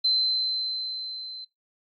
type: tone with level ramp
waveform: sine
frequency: 4079 Hz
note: C8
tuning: 45 cents flat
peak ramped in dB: -19 to -37 dBFS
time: 0.04-1.45 s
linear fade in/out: 10 ms
effects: noise-tail reverb RT60 0.2 s tail -21 dB re dry + AAC 32 kbps